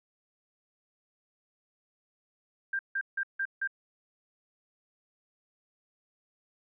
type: tone bursts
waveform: sine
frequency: 1587 Hz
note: G6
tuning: 21 cents sharp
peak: -28 dBFS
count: 5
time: 2.73-3.675 s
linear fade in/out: 5 ms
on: 61 ms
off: 160 ms
effects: none